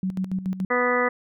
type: tone with tremolo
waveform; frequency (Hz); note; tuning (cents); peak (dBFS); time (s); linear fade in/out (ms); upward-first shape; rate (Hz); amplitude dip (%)
sine; 187.6; F#3; +24; -22; 0.03-0.65; 2; square; 7; 70
type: harmonic tone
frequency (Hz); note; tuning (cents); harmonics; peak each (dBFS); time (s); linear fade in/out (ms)
246.9; B3; 0; 1 / 2 / 3 / 4 / 5 / 6 / 7 / 8; -29 / -23 / -32 / -30 / -26 / -34 / -30 / -26; 0.7-1.09; 10
effects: none